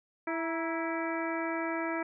harmonic tone with a mistuned harmonic, 329.6 Hz, E4, in tune, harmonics 1 / 2 / 3 / 4 / 5 / 6 / 7, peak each -34 / -37 / -39 / -40 / -41 / -42 / -42 dBFS, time 0.27-2.03 s, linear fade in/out 5 ms, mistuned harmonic 3, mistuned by -56 cents, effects none

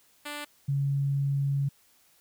5% pulse / sine tone pair in turn, 293.7 / 139.57 Hz, D4 / C#3, 0 / +12 cents, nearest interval octave + minor second, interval 1288 cents, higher first, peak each -24 dBFS, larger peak neither, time 0.25-0.45 / 0.68-1.69 s, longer second, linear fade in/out 10 ms, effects white hiss -63 dBFS RMS until 2.2 s

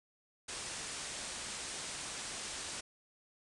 white low-pass noise, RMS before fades -43 dBFS, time 0.48-2.81 s, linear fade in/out 10 ms, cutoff 9600 Hz, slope 96 dB/octave, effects none

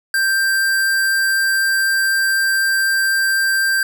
square tone, 1576 Hz, G6, 9 cents sharp, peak -15 dBFS, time 0.14-3.83 s, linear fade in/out 2 ms, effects none

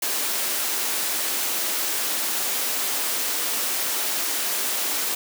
white high-pass noise, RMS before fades -25 dBFS, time 0.02-5.15 s, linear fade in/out 5 ms, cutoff 240 Hz, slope 24 dB/octave, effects none

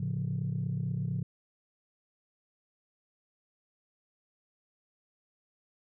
sine chord, A augmented, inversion none, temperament equal, 110 / 138.59 / 174.61 Hz, A2 / C#3 / E#3, 0 / 0 / 0 cents, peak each -34 / -32 / -34 dBFS, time 0-1.23 s, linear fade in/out 5 ms, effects tanh soft clip ceiling -24 dBFS

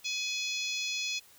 harmonic tone with a mistuned harmonic, 841 Hz, G#5, 22 cents sharp, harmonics 3 / 4 / 5 / 6 / 7 / 8, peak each -35 / -37 / -39 / -41 / -42 / -43 dBFS, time 0.04-1.2 s, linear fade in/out 20 ms, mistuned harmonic 4, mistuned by +15 cents, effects white hiss -58 dBFS RMS until 1.38 s

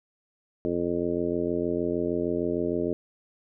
harmonic tone, 86.5 Hz, F2, 16 cents flat, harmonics 1 / 2 / 3 / 4 / 5 / 6 / 7, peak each -41 / -36 / -31 / -29 / -30 / -39 / -34 dBFS, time 0.65-2.93 s, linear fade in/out 0 ms, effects none

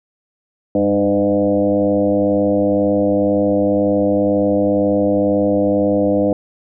sine tone with frequency modulation, 404.1 Hz, G#4, 47 cents flat, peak -12 dBFS, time 0.75-6.33 s, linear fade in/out 2 ms, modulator 102 Hz, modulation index 2.2, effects none

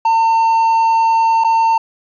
triangle tone with dropouts, 905 Hz, A5, 48 cents sharp, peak -8 dBFS, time 0.05-1.78 s, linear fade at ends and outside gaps 5 ms, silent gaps 1.439-1.445 s, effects resampled to 16000 Hz + 8-bit

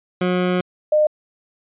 20% pulse / sine tone pair in turn, 180.8 / 608.1 Hz, F#3 / D#5, -40 / -40 cents, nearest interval octave + major sixth, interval 2100 cents, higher second, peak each -12 dBFS, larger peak neither, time 0.21-0.61 / 0.92-1.07 s, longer first, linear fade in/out 5 ms, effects resampled to 8000 Hz

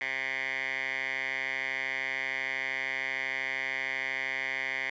10% pulse tone with band-pass filter, 132.9 Hz, C3, 27 cents sharp, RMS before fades -33 dBFS, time 0.01-4.9 s, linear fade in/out 2 ms, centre 2100 Hz, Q 5.4, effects resampled to 16000 Hz

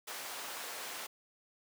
pink high-pass noise, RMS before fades -43 dBFS, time 0.07-1.07 s, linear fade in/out 10 ms, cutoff 610 Hz, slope 12 dB/octave, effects none

